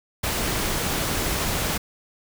pink noise, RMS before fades -25 dBFS, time 0.23-1.78 s, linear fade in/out 10 ms, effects none

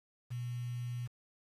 sine tone with quantisation, 121.8 Hz, B2, 24 cents flat, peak -36 dBFS, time 0.3-1.08 s, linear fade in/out 20 ms, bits 9, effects resampled to 32000 Hz

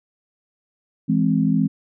sine chord, E augmented, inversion none, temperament equal, 164.81 / 207.7 / 261.6 Hz, E3 / G#3 / B#3, 0 / 0 / 0 cents, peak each -20 dBFS, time 1.08-1.68 s, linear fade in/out 20 ms, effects none

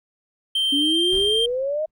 triangle tone with pitch glide, 3136 to 3171 Hz, G7 to G7, 0 to +19 cents, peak -17 dBFS, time 0.55-1.46 s, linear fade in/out 5 ms, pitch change +19 cents, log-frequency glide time 0.74-1.11 s
sine exponential sweep, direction up, 276.5 to 636 Hz, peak -21 dBFS, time 0.72-1.86 s, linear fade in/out 10 ms
brown noise with exponential decay, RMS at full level -33 dBFS, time 1.12-1.91 s, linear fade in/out 5 ms, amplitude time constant 170 ms
effects none

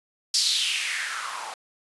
blue noise with band-pass filter sweep, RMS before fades -27 dBFS, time 0.34-1.54 s, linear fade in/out 2 ms, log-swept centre 5000 to 780 Hz, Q 4.1, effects resampled to 24000 Hz

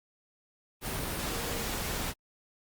sine tone in noise, 468.7 Hz, A#4, 9 cents sharp, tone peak -42 dBFS, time 1.29-1.65 s, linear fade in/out 50 ms, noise pink, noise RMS -34 dBFS, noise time 0.81-2.14 s, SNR -11 dB, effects Opus 32 kbps

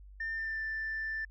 sine tone with pitch glide, 1800 to 1770.1 Hz, A6 to A6, +39 to +10 cents, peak -32 dBFS, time 0.2-1.25 s, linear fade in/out 5 ms, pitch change -29 cents, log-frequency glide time 0.34-0.62 s, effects tanh soft clip ceiling -30 dBFS + added 49 Hz sine -49 dBFS peak until 1.3 s

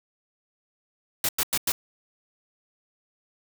white noise bursts, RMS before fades -24 dBFS, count 4, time 1.24-1.72 s, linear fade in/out 2 ms, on 48 ms, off 96 ms, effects none

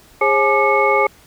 sine tone cluster, 410.3 / 540 / 850 / 1191 / 2190 Hz, G#4 / C#5 / G#5 / D6 / C#7, -21 / -45 / +40 / +24 / -22 cents, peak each -18 dBFS, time 0.21-1.07 s, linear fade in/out 5 ms, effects tanh soft clip ceiling 0 dBFS + pink hiss -48 dBFS RMS until 1.26 s

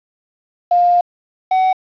sine / triangle tone pair in turn, 705 / 750.6 Hz, F5 / F#5, +16 / +25 cents, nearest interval minor second, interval 109 cents, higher second, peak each -9 dBFS, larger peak neither, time 0.71-1.01 / 1.51-1.73 s, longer first, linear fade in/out 5 ms, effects resampled to 11025 Hz + 7-bit

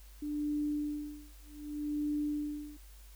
sine tone with tremolo, 296.3 Hz, D4, 15 cents sharp, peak -30 dBFS, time 0.22-2.77 s, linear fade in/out 5 ms, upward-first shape sine, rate 0.65 Hz, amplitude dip 100%, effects added 50 Hz sine -51 dBFS peak until 3.15 s + white hiss -61 dBFS RMS until 3.15 s

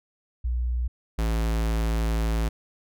sine / square tone pair in turn, 60.6 / 55.47 Hz, B1 / A1, -32 / +15 cents, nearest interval major second, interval 153 cents, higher first, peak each -23 dBFS, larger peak neither, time 0.44-0.88 / 1.18-2.49 s, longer second, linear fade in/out 10 ms, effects none

